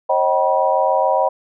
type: tone cluster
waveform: sine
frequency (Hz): 537 / 624 / 768 / 969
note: C5 / D#5 / G5 / B5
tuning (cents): +45 / +5 / -36 / -33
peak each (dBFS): -19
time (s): 0.09-1.29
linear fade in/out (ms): 10
effects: none